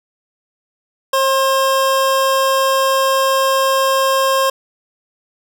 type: tone pair together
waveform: square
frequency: 536 / 1064.3 Hz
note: C5 / C6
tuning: +42 / +29 cents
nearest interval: octave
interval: 1187 cents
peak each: -16 dBFS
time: 1.13-4.5 s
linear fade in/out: 5 ms
effects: none